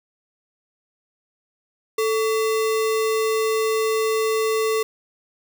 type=tone with sample-and-hold; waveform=sine; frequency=440 Hz; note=A4; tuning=in tune; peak=-18 dBFS; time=1.98-4.83 s; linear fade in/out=5 ms; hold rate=1575 Hz; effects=none